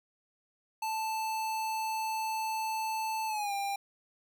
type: tone with pitch glide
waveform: square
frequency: 880 to 797.7 Hz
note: A5 to G5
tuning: 0 to +30 cents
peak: -32 dBFS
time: 0.82-3.76 s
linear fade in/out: 5 ms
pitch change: -170 cents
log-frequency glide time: 3.27-3.53 s
effects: none